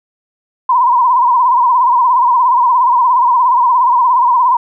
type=tone with vibrato; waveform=sine; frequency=987.8 Hz; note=B5; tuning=in tune; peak=-7 dBFS; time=0.69-4.57 s; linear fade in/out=5 ms; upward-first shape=sine; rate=17 Hz; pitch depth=94 cents each way; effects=none